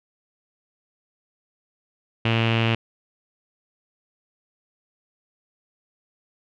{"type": "tone with low-pass filter", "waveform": "sawtooth", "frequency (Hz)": 114.1, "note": "A#2", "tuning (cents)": -37, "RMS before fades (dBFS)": -21, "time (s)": [2.25, 2.75], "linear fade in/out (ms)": 5, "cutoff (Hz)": 2800, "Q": 5.2, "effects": []}